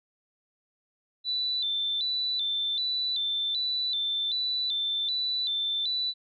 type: tone with vibrato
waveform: sine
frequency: 3754 Hz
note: A#7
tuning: 11 cents sharp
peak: -26 dBFS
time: 1.24-6.14 s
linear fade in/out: 50 ms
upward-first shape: square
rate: 1.3 Hz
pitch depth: 97 cents each way
effects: none